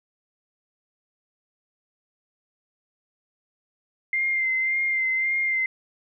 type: tone with vibrato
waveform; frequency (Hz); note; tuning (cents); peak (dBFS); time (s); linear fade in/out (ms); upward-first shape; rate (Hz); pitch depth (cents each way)
sine; 2093; C7; 0; -21; 4.13-5.66; 2; sine; 1.8; 27
effects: none